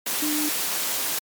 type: tone in noise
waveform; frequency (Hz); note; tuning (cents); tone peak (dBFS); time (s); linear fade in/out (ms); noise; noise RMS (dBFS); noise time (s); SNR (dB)
sine; 301.1; D4; +43; -24; 0.22-0.49; 5; white; -26; 0.06-1.19; -1
effects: high-pass 200 Hz 12 dB/octave + MP3 96 kbps